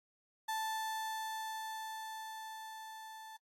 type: tone with level ramp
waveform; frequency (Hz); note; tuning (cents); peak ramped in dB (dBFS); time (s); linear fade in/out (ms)
35% pulse; 880; A5; 0; -33 to -47; 0.48-3.37; 10
effects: AAC 48 kbps